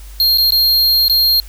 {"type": "tone with dropouts", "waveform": "square", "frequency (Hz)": 4220, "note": "C8", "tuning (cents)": 14, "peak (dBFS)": -10, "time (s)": [0.2, 1.4], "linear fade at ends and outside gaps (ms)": 1, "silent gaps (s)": [[0.375, 0.382], [0.506, 0.521], [1.082, 1.097]], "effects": ["added 50 Hz sine -31 dBFS peak until 1.48 s", "white hiss -43 dBFS RMS until 1.48 s"]}